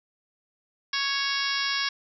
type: harmonic tone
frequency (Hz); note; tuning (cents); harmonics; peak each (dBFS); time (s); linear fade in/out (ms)
554.4; C#5; 0; 2 / 3 / 4 / 5 / 6 / 7 / 8 / 9 / 10; -34 / -31 / -33 / -36 / -34 / -35 / -36 / -33 / -33; 0.93-1.89; 5
effects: none